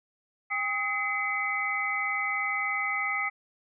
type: tone cluster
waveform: sine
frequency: 803 / 1265 / 2043 / 2266 Hz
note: G5 / D#6 / C7 / C#7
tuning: +41 / +28 / -42 / +37 cents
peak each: -36 / -33 / -29 / -34 dBFS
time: 0.5-3.3 s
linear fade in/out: 20 ms
effects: none